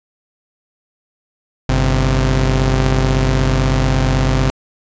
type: tone pair together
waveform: sawtooth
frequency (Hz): 49 / 130.81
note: G1 / C3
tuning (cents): 0 / 0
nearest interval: octave + perfect fourth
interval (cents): 1700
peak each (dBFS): -11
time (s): 1.69-4.5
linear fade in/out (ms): 0
effects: resampled to 16000 Hz